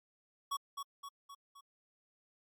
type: tone with echo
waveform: square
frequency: 1119 Hz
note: C#6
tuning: 16 cents sharp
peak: -35 dBFS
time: 0.51-0.57 s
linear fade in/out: 10 ms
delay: 260 ms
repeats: 4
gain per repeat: -5 dB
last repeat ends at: 1.61 s
effects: AAC 64 kbps